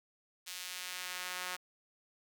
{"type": "tone with high-pass filter sweep", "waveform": "sawtooth", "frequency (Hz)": 181.5, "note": "F#3", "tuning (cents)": -33, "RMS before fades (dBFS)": -42, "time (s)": [0.46, 1.57], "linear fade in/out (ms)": 20, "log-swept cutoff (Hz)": [3400, 1200], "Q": 0.79, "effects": []}